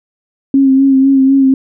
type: tone with vibrato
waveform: sine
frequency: 269.4 Hz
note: C#4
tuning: 49 cents flat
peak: -5 dBFS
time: 0.54-1.54 s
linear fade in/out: 2 ms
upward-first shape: sine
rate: 4 Hz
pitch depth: 30 cents each way
effects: none